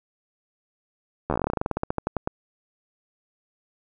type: slowing click train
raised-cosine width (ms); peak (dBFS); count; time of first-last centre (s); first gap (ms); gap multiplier
1; -10; 23; 1.3-2.275; 12; 1.11
effects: none